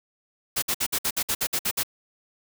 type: noise bursts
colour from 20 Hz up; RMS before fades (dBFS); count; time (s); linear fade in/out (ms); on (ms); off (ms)
white; -25; 11; 0.56-1.834; 10; 64; 57
effects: none